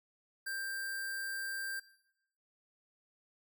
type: tone with sample-and-hold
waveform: sine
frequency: 1583 Hz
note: G6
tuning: 17 cents sharp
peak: -36 dBFS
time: 0.46-1.8 s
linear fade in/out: 10 ms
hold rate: 6300 Hz
effects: noise-tail reverb RT60 0.8 s tail -19 dB re dry